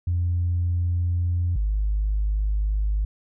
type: tone pair in turn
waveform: sine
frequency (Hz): 87.3 / 51.52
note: F2 / G#1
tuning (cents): 0 / -13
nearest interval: major sixth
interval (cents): 913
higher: first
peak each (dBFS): -19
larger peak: neither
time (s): 0.07-1.56 / 1.56-3.05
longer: neither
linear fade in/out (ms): 5
effects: tanh soft clip ceiling -16 dBFS